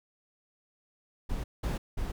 brown noise bursts, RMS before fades -32 dBFS, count 3, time 1.29-2.12 s, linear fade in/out 10 ms, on 150 ms, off 190 ms, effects none

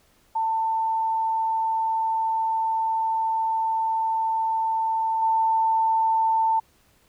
sine tone with level steps, 893 Hz, A5, 25 cents sharp, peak -21 / -18 dBFS, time 0.35-6.6 s, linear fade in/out 10 ms, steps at 5.22 s, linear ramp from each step 5 ms, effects pink hiss -61 dBFS RMS until 7.08 s

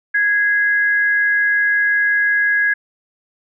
sine tone pair together, 1657.6 / 2066 Hz, G#6 / C7, -4 / -22 cents, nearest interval major third, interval 382 cents, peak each -13 / -24 dBFS, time 0.14-2.74 s, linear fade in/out 10 ms, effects none

